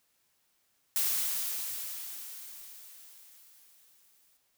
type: noise with exponential decay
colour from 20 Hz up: blue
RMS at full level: -28 dBFS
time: 0.96-4.37 s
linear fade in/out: 0 ms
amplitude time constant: 740 ms
effects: white hiss -73 dBFS RMS until 4.57 s